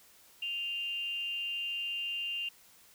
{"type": "tone with frequency modulation", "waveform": "sine", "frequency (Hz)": 2794, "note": "F7", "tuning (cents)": 0, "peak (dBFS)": -33, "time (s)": [0.42, 2.49], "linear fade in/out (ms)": 5, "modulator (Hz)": 291, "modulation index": 0.33, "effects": ["white hiss -60 dBFS RMS until 2.94 s"]}